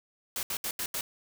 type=noise bursts at uneven times; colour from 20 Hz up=white; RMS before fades=-33 dBFS; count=5; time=0.36-0.43 / 0.5-0.57 / 0.64-0.71 / 0.79-0.86 / 0.94-1.01 s; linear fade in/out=2 ms; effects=none